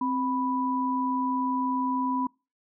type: tone pair together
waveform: sine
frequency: 261.6 / 987.7 Hz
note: C4 / B5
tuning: 0 / 0 cents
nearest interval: octave + major seventh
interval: 2300 cents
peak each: -27 / -27 dBFS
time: 0.01-2.27 s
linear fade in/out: 5 ms
effects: noise-tail reverb RT60 0.3 s tail -26 dB re dry